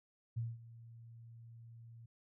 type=tone with ADSR envelope; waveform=sine; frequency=115.6 Hz; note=A#2; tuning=14 cents flat; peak=-34 dBFS; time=0.36-2.06 s; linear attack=16 ms; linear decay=200 ms; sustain=-18 dB; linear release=6 ms; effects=none